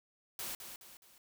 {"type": "noise with echo", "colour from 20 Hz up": "white", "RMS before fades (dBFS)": -41, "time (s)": [0.39, 0.55], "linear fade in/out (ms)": 2, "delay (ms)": 210, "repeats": 3, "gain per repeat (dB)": -7, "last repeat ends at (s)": 1.18, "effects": []}